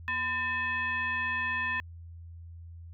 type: tone with frequency modulation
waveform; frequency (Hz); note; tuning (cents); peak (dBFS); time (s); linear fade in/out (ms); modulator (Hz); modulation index
sine; 1792; A6; +31; -28; 0.08-1.8; 0; 776; 0.95
effects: added 84 Hz sine -43 dBFS peak until 2.93 s

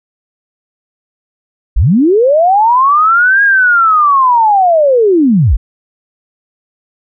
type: linear two-way sweep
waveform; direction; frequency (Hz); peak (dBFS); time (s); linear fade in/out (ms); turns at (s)
sine; up then down; 32.7 to 1648 to 32.7; -5; 1.76-5.57; 10; 3.43
effects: none

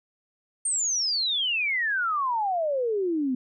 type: exponential sweep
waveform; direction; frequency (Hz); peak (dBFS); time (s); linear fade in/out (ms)
sine; down; 8870 to 246.7; -23; 0.65-3.35; 5
effects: none

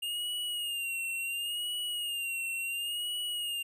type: tone with vibrato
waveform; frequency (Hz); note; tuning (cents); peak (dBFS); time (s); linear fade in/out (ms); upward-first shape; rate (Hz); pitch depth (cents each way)
square; 2821; F7; +17; -33; 0.02-3.63; 10; sine; 0.71; 66
effects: none

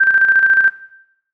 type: tone with tremolo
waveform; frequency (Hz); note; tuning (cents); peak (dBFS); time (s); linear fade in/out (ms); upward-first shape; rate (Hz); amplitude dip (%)
sine; 1568; G6; 0; -7; 0-0.7; 10; square; 14; 50
effects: noise-tail reverb RT60 0.8 s tail -17 dB re dry

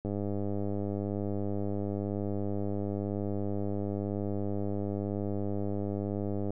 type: click train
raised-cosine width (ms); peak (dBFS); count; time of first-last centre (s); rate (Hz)
2; -21; 653; 0.05-6.505; 101
effects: none

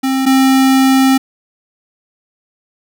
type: tone pair in turn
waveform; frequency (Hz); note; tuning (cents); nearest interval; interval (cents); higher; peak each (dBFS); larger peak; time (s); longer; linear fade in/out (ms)
square; 265.3 / 265.3; C4 / C4; +24 / +24; unison; 0; neither; -13 / -8; second; 0.03-0.26 / 0.26-1.18; second; 10
effects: none

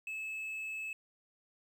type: tone with quantisation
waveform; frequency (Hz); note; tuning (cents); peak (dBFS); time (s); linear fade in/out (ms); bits
triangle; 2600; E7; -24; -36; 0.07-0.93; 2; 11
effects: none

